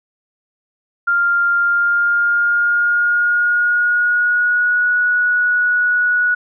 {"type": "tone with pitch glide", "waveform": "sine", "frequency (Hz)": [1396.9, 1463.8], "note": ["F6", "F#6"], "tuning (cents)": [0, -19], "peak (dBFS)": -12, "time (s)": [1.07, 6.35], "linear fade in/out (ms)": 10, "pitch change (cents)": 81, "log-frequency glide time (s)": [1.56, 4.94], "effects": []}